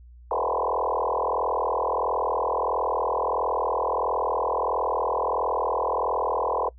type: tone with frequency modulation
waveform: sine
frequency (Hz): 740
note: F#5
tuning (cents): 0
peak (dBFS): -22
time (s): 0.31-6.69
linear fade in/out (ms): 2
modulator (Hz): 41.5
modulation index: 7.4
effects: noise-tail reverb RT60 0.1 s tail -23 dB re dry + added 60 Hz sine -45 dBFS peak until 6.78 s